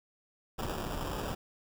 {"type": "noise with sample-and-hold", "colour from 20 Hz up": "pink", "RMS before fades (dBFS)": -36, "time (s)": [0.58, 1.35], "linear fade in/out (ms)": 10, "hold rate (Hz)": 2100, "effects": []}